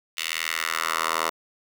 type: tone with high-pass filter sweep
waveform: 10% pulse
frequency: 81.2 Hz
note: E2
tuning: 26 cents flat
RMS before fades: -27 dBFS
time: 0.17-1.3 s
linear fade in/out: 10 ms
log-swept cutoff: 2700 to 830 Hz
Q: 1.8
effects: none